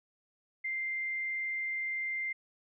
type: tone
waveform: sine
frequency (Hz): 2093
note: C7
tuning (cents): 0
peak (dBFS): -32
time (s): 0.64-2.33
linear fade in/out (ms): 10
effects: none